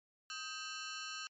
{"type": "ring-modulated tone", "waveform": "15% pulse", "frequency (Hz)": 1419, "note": "F6", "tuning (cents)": 27, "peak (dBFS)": -32, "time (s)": [0.3, 1.27], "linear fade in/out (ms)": 0, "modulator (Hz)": 152, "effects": ["MP3 32 kbps"]}